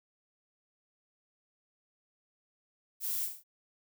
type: noise with echo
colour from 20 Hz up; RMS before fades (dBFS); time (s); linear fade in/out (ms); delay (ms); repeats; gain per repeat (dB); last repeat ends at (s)
violet; -35; 3-3.29; 50; 37; 4; -5; 3.438
effects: none